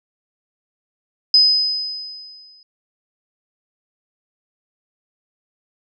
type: tone with exponential decay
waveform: sine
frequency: 5030 Hz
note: D#8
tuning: 18 cents sharp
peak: -7 dBFS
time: 1.34-2.63 s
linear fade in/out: 2 ms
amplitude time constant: 280 ms
effects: none